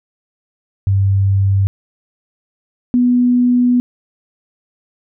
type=tone pair in turn; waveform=sine; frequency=97.9 / 246 Hz; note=G2 / B3; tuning=-2 / -7 cents; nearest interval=octave + major third; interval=1595 cents; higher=second; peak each=-10 / -9 dBFS; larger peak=second; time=0.87-1.67 / 2.94-3.8 s; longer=second; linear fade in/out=0 ms; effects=none